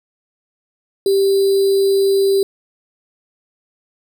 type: tone with sample-and-hold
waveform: sine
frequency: 391.9 Hz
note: G4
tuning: in tune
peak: -11 dBFS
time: 1.06-2.43 s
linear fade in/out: 2 ms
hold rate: 4410 Hz
effects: none